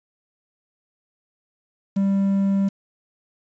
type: tone with quantisation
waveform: triangle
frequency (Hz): 196.4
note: G3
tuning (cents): +4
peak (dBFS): -15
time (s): 1.96-2.69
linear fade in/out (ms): 10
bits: 7
effects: resampled to 16000 Hz